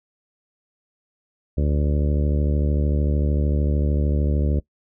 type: harmonic tone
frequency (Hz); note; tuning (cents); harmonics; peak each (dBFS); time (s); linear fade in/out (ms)
73.3; D2; -3; 1 / 2 / 3 / 4 / 5 / 6 / 7 / 8; -19 / -25 / -29 / -31 / -33 / -35 / -36 / -37; 1.57-4.6; 10
effects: noise-tail reverb RT60 0.1 s tail -21 dB re dry